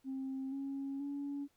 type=tone with pitch steps; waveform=sine; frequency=266.2 / 274.5 / 283 Hz; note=C4 / C#4 / C#4; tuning=+30 / -17 / +36 cents; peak=-36 dBFS; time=0.04-1.48 s; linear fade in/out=50 ms; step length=480 ms; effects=tanh soft clip ceiling -34 dBFS + pink hiss -75 dBFS RMS until 1.56 s

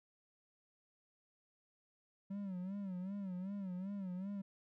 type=tone with vibrato; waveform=triangle; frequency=190.8 Hz; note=G3; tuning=47 cents flat; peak=-38 dBFS; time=2.3-4.42 s; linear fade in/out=10 ms; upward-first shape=sine; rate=2.6 Hz; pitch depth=110 cents each way; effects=none

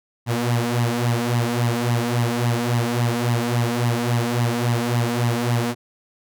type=tone with flanger; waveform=sawtooth; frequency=119.4 Hz; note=A#2; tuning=42 cents sharp; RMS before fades=-21 dBFS; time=0.26-5.75 s; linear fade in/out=50 ms; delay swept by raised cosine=0.99 to 4.09 ms; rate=3.6 Hz; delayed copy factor=+0.7; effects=none

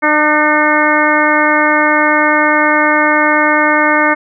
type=harmonic tone with a mistuned harmonic; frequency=301.6 Hz; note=D4; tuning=46 cents sharp; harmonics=1 / 2 / 3 / 4 / 5 / 6 / 7; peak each=-16 / -16 / -16 / -16 / -16 / -16 / -16 dBFS; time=0.02-4.15 s; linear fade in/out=20 ms; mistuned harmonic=7; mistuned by=+36 cents; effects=none

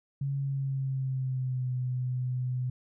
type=tone with pitch glide; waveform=sine; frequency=138.59 to 126.36 Hz; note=C#3 to B2; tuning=0 to +40 cents; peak=-28 dBFS; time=0.21-2.7 s; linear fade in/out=5 ms; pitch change=-160 cents; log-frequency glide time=0.38-1.72 s; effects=none

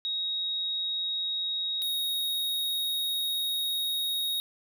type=tone pair in turn; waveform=sine / square; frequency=3779 / 3757 Hz; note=A#7 / A#7; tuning=+23 / +13 cents; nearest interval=unison; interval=10 cents; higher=first; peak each=-28 dBFS; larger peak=neither; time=0.05-1.82 / 1.82-4.4 s; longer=second; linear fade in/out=0 ms; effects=none

